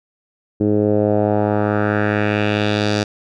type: tone with low-pass filter sweep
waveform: 10% pulse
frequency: 104.6 Hz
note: G#2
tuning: 13 cents sharp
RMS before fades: -17 dBFS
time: 0.6-3.04 s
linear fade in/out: 10 ms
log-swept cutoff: 350 to 5300 Hz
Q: 2.1
effects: none